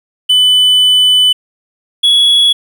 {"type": "tone pair in turn", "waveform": "triangle", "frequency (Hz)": [3000, 3367], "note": ["F#7", "G#7"], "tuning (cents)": [23, 23], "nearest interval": "major second", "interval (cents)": 200, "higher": "second", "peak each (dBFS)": -4, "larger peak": "neither", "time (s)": [[0.29, 1.33], [2.03, 2.53]], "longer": "first", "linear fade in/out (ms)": 10, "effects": ["7-bit"]}